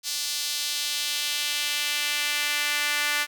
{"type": "tone with high-pass filter sweep", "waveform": "sawtooth", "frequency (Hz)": 293.7, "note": "D4", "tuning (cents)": 0, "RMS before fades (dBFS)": -27, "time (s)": [0.03, 3.27], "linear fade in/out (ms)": 50, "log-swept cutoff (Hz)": [4600, 1800], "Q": 1.5, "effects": []}